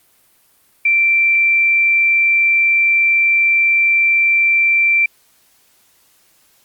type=tone; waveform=sine; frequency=2349 Hz; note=D7; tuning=in tune; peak=-10 dBFS; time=0.85-5.06 s; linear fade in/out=5 ms; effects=white hiss -55 dBFS RMS until 6.64 s + Opus 32 kbps